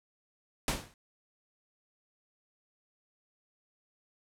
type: noise with exponential decay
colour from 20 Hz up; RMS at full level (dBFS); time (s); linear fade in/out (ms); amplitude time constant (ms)
pink; -26; 0.68-0.94; 1; 56
effects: low-pass 11000 Hz 12 dB/octave